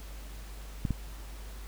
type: clicks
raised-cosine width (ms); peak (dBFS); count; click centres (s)
5; -17; 2; 0.852 / 0.907
effects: added 50 Hz sine -41 dBFS peak until 1.67 s + pink hiss -51 dBFS RMS until 1.67 s